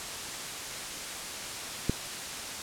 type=click; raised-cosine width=3 ms; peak=-12 dBFS; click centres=1.896 s; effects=white hiss -37 dBFS RMS until 2.62 s + low-pass 9000 Hz 12 dB/octave